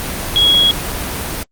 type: tone in noise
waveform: sine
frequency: 3322 Hz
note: G#7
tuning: in tune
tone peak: -8 dBFS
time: 0.36-0.71 s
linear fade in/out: 0 ms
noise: pink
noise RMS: -22 dBFS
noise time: 0-1.43 s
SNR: +11 dB
effects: Opus 24 kbps